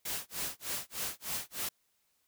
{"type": "noise with tremolo", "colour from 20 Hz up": "white", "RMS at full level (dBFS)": -35, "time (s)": [0.05, 1.69], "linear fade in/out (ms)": 5, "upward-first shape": "sine", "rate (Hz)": 3.3, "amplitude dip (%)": 100, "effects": ["white hiss -75 dBFS RMS until 2.27 s"]}